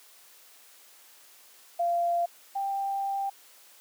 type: tone pair in turn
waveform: sine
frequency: 690 / 788.8 Hz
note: F5 / G5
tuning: -21 / +11 cents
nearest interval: major second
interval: 232 cents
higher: second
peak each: -23 / -27 dBFS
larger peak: first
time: 1.79-2.26 / 2.55-3.3 s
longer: second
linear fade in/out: 10 ms
effects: white hiss -55 dBFS RMS until 3.8 s + high-pass 400 Hz 12 dB/octave